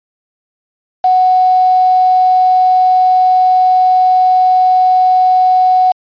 sine tone with quantisation, 740 Hz, F#5, in tune, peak -6 dBFS, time 1.04-5.92 s, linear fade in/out 5 ms, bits 4, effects resampled to 11025 Hz

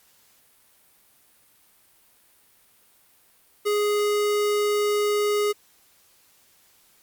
square tone, 415.3 Hz, G#4, in tune, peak -21 dBFS, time 3.65-5.53 s, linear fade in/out 20 ms, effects white hiss -59 dBFS RMS until 7.02 s + Opus 48 kbps

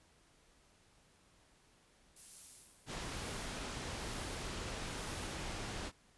violet noise with tremolo, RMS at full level -48 dBFS, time 2.16-5.73 s, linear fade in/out 5 ms, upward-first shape sine, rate 1.1 Hz, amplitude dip 80%
pink low-pass noise, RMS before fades -43 dBFS, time 2.86-5.92 s, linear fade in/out 50 ms, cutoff 7800 Hz, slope 12 dB/octave
effects pink hiss -68 dBFS RMS until 6.17 s + resampled to 24000 Hz

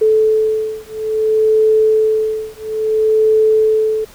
sine beating tone pair, 435.3 / 435.89 Hz, A4 / A4, -19 / -16 cents, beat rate 0.59 Hz, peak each -14 dBFS, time 0.01-4.05 s, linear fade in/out 10 ms, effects pink hiss -42 dBFS RMS until 4.14 s

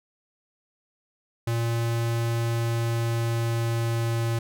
square tone with pitch glide, 116.3 to 115.56 Hz, A#2 to A#2, -4 to -15 cents, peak -24 dBFS, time 1.47-4.39 s, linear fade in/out 5 ms, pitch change -11 cents, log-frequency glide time 2.33-4.28 s, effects none

